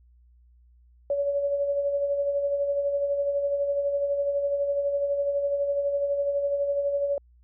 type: tone with tremolo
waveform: sine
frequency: 566 Hz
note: C#5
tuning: 36 cents sharp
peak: -21 dBFS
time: 1.1-7.18 s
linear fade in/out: 2 ms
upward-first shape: sine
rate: 12 Hz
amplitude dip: 45%
effects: added 60 Hz sine -54 dBFS peak until 7.43 s